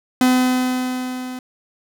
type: tone with level ramp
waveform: 45% pulse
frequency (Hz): 253.7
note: B3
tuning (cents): +47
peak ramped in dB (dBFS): -11 to -28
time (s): 0.21-1.39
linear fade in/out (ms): 2
effects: none